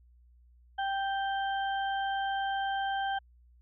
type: harmonic tone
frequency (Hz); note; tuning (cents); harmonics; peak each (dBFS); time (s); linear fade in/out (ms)
784; G5; 0; 1 / 2 / 4; -30 / -36 / -42; 0.78-3.19; 10
effects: added 60 Hz sine -57 dBFS peak until 3.61 s